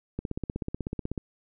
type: click train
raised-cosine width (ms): 3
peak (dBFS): -18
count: 17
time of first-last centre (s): 0.19-1.178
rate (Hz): 16.2
effects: none